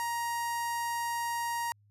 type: tone with notch filter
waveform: sawtooth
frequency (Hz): 940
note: A#5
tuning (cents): +14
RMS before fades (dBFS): -33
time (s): 0-1.72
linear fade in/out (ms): 0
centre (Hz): 3400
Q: 1.2
effects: added 103 Hz sine -61 dBFS peak until 1.9 s + resampled to 32000 Hz